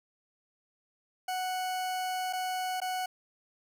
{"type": "tone with dropouts", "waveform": "40% pulse", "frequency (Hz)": 740, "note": "F#5", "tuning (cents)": 0, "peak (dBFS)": -30, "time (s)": [1.28, 3.06], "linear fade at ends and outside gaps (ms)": 5, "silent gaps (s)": [[2.328, 2.332], [2.803, 2.816]], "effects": []}